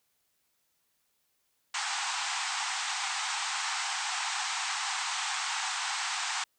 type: band-pass noise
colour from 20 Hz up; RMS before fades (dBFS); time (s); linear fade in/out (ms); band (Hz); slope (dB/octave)
pink; -33; 1.74-6.44; 5; 750 to 8500; 96
effects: white hiss -75 dBFS RMS until 6.58 s